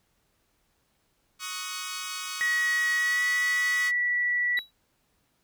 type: chord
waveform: 10% pulse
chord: D# minor seventh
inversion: third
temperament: equal with one note detuned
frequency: 1108.7 / 1259.7 / 1480 / 1864.7 Hz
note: C#6 / D#6 / F#6 / A#6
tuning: 0 / +21 / 0 / 0 cents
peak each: -29 / -29 / -31 / -35 dBFS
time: 1.39-3.92 s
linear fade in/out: 50 ms
type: tone with pitch glide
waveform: sine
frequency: 1912 to 1952.2 Hz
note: A#6 to B6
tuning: +43 to -21 cents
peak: -23 dBFS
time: 2.41-4.59 s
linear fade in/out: 0 ms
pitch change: +36 cents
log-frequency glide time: 2.97-3.23 s
type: tone with exponential decay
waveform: triangle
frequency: 3900 Hz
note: B7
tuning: 23 cents flat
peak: -26 dBFS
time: 4.57-4.71 s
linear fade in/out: 5 ms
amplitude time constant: 29 ms
effects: pink hiss -71 dBFS RMS until 5.43 s